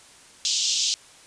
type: band-pass noise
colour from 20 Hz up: white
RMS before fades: -24 dBFS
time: 0.45-0.94 s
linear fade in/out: 0 ms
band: 3000 to 6900 Hz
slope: 48 dB/octave
effects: white hiss -50 dBFS RMS until 1.26 s + resampled to 22050 Hz